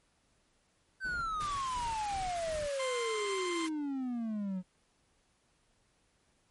triangle exponential sweep, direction down, 1561 to 180 Hz, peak -31 dBFS, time 1-4.63 s, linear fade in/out 50 ms
brown noise with tremolo, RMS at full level -45 dBFS, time 1.04-2.69 s, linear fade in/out 20 ms, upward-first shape square, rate 2.8 Hz, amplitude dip 55%
pink high-pass noise, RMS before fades -46 dBFS, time 1.4-3.69 s, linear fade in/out 10 ms, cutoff 1100 Hz, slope 48 dB/octave
20% pulse tone, 1046 Hz, C6, 1 cent flat, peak -31 dBFS, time 2.79-3.67 s, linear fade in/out 10 ms
effects pink hiss -72 dBFS RMS until 6.5 s + MP3 48 kbps

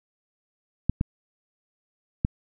clicks, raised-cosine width 5 ms, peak -8 / -11 / -9 dBFS, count 3, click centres 0.896 / 1.011 / 2.249 s, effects none

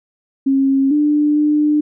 sine tone with pitch steps, 270.9 / 297 / 299.3 Hz, C#4 / D4 / D4, -40 / +20 / +33 cents, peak -11 dBFS, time 0.46-1.81 s, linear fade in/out 10 ms, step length 450 ms, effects none

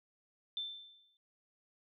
sine tone with exponential decay, 3548 Hz, A7, 14 cents sharp, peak -34 dBFS, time 0.57-1.17 s, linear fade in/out 1 ms, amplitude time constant 130 ms, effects none

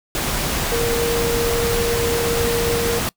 sine tone in noise, 468.4 Hz, A#4, 8 cents sharp, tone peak -19 dBFS, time 0.72-2.99 s, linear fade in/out 0 ms, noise pink, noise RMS -22 dBFS, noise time 0.15-3.09 s, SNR 0 dB, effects noise-tail reverb RT60 0.1 s tail -24 dB re dry

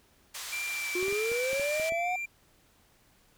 white band-pass noise, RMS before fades -40 dBFS, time 0.34-1.9 s, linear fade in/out 10 ms, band 910 to 8400 Hz, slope 12 dB/octave
triangle tone with vibrato, 2349 Hz, D7, in tune, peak -31 dBFS, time 0.52-2.26 s, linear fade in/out 10 ms, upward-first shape triangle, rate 1.9 Hz, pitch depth 19 cents each way
triangle linear sweep, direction up, 350 to 740 Hz, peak -27 dBFS, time 0.95-2.16 s, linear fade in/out 5 ms
clicks, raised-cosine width 2 ms, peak -31 dBFS, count 8, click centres 1.028 / 1.082 / 1.126 / 1.317 / 1.531 / 1.597 / 1.798 / 1.922 s
effects pink hiss -64 dBFS RMS until 3.37 s

